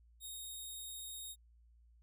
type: tone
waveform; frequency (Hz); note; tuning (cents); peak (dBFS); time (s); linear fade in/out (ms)
10% pulse; 3727; A#7; -1; -37; 0.2-1.36; 50
effects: added 58 Hz sine -62 dBFS peak until 2.02 s